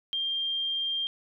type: tone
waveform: sine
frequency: 3191 Hz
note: G7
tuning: 30 cents sharp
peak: -27 dBFS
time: 0.13-1.07 s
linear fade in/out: 0 ms
effects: none